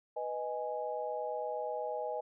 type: chord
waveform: sine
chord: G# minor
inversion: first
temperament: equal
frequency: 493.9 / 622.3 / 830.6 Hz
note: B4 / D#5 / G#5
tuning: 0 / 0 / 0 cents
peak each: -39 / -38 / -39 dBFS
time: 0.16-2.21 s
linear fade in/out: 10 ms
effects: none